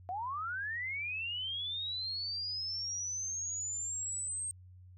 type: linear sweep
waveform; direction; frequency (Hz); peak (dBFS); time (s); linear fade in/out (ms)
sine; up; 698.5 to 8470; -35; 0.09-4.51; 0
effects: added 91 Hz sine -52 dBFS peak until 4.97 s